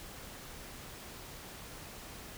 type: silence
effects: pink hiss -48 dBFS RMS until 2.37 s